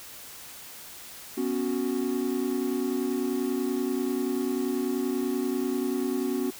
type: chord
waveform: triangle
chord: B suspended second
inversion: none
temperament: equal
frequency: 246.9 / 277.2 / 370 Hz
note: B3 / C#4 / F#4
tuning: 0 / 0 / 0 cents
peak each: -28 dBFS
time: 1.37-6.51 s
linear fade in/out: 10 ms
effects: white hiss -44 dBFS RMS until 6.59 s